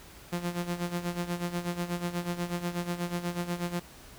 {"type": "tone with tremolo", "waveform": "sawtooth", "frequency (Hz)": 174.61, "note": "F3", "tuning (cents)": 0, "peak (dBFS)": -24, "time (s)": [0.32, 3.8], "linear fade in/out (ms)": 10, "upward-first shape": "sine", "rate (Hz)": 8.2, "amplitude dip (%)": 75, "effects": ["added 60 Hz sine -59 dBFS peak until 4.18 s", "pink hiss -51 dBFS RMS until 4.18 s"]}